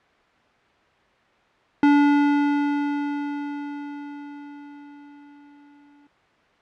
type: tone with exponential decay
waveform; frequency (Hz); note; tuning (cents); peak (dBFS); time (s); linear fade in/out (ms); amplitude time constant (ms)
square; 288.4; D4; -31; -13; 1.83-6.07; 2; 920
effects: white hiss -58 dBFS RMS until 6.61 s + low-pass 2000 Hz 12 dB/octave